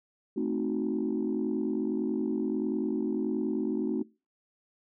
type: chord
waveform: sine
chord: A diminished seventh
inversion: none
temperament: equal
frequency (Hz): 220 / 261.6 / 311.1 / 370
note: A3 / C4 / Eb4 / Gb4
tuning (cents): 0 / 0 / 0 / 0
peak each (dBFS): -32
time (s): 0.36-4.03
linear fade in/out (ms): 10
effects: noise-tail reverb RT60 0.3 s tail -23 dB re dry + tanh soft clip ceiling -20 dBFS